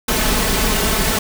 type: noise with comb filter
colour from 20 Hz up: pink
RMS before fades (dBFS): -17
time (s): 0.08-1.19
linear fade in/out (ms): 5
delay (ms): 4.6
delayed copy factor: +0.6
effects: none